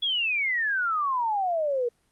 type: exponential sweep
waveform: sine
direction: down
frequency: 3419 to 466.2 Hz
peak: -23 dBFS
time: 0.02-1.89 s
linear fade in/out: 10 ms
effects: pink hiss -68 dBFS RMS until 2.11 s + Opus 24 kbps